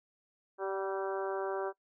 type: harmonic tone with a mistuned harmonic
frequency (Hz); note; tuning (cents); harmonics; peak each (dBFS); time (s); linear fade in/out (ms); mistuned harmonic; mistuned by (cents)
193.9; G3; -19; 2 / 3 / 4 / 5 / 6 / 7 / 8; -35 / -39 / -41 / -43 / -45 / -46 / -47; 0.58-1.73; 50; 4; -19
effects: noise-tail reverb RT60 0.1 s tail -21 dB re dry